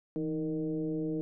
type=tone with frequency modulation; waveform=sine; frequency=314.2 Hz; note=D#4; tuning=17 cents sharp; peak=-30 dBFS; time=0.16-1.21 s; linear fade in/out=0 ms; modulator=150 Hz; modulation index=1; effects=none